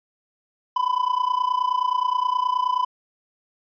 triangle tone with amplitude modulation, 1001 Hz, B5, 23 cents sharp, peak -14 dBFS, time 0.76-2.85 s, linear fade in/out 5 ms, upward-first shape sine, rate 29.5 Hz, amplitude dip 85%, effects resampled to 11025 Hz

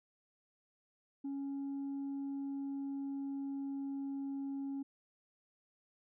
sine tone with pitch glide, 277.2 to 275.3 Hz, C#4 to C#4, 0 to -12 cents, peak -35 dBFS, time 1.24-4.83 s, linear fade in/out 10 ms, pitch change -12 cents, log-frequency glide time 1.95-4.42 s, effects tanh soft clip ceiling -36 dBFS

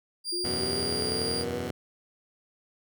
35% pulse tone, 4781 Hz, D8, 30 cents sharp, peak -28 dBFS, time 0.24-1.45 s, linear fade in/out 50 ms
sine linear sweep, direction up, 349.2 to 497.2 Hz, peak -33 dBFS, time 0.32-1.68 s, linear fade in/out 10 ms
10% pulse chord, E suspended second, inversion none, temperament just, 82.41 / 92.71 / 123.61 Hz, E2 / F#2 / B2, 0 / +4 / +2 cents, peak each -29 dBFS, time 0.44-1.71 s, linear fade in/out 5 ms
effects none

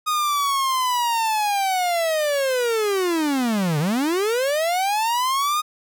45% pulse linear two-way sweep, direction down then up, 1244.5 to 141.5 to 1244.5 Hz, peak -19 dBFS, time 0.06-5.62 s, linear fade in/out 20 ms, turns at 3.79 s, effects none

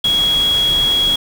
sine tone in noise, 3322 Hz, G#7, in tune, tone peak -12 dBFS, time 0.04-1.16 s, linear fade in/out 5 ms, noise pink, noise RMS -26 dBFS, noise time 0.04-1.16 s, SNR +11 dB, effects none

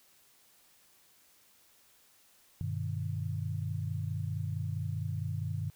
sine chord, G augmented, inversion none, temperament just, 98 / 122.5 / 153.12 Hz, G2 / B2 / D#3, 0 / -14 / -27 cents, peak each -35 / -38 / -37 dBFS, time 2.61-5.7 s, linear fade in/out 0 ms, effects white hiss -64 dBFS RMS until 5.75 s

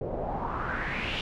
pink noise with low-pass filter sweep, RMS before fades -32 dBFS, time 0.01-1.21 s, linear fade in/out 2 ms, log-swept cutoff 480 to 3300 Hz, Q 4.1, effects none

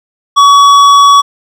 triangle tone with hard clipping, 1130 Hz, C#6, 33 cents sharp, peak -3 dBFS, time 0.36-1.22 s, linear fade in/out 20 ms, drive 14 dB, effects none

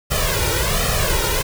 pink noise with flanger, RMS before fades -19 dBFS, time 0.1-1.43 s, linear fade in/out 20 ms, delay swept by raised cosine 1.6 to 2.13 ms, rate 1.3 Hz, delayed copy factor +0.95, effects none

